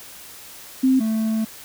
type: tone pair in turn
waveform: sine / triangle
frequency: 261.6 / 220.5 Hz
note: C4 / A3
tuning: 0 / +4 cents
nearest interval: minor third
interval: 296 cents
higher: first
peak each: -13 / -17 dBFS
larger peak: first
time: 0.83-1 / 1-1.45 s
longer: second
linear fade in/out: 10 ms
effects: white hiss -41 dBFS RMS until 1.64 s